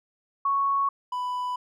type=tone pair in turn; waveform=sine / triangle; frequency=1108.7 / 993.2 Hz; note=C#6 / B5; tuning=0 / +9 cents; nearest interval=major second; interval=191 cents; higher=first; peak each=-21 / -25 dBFS; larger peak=first; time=0.45-0.89 / 1.12-1.56 s; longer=neither; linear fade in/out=5 ms; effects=none